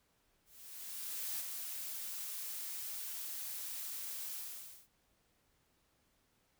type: noise with ADSR envelope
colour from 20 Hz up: blue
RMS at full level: -39 dBFS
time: 0.45-4.88 s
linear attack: 950 ms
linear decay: 17 ms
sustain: -4 dB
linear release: 550 ms
effects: pink hiss -75 dBFS RMS until 6.59 s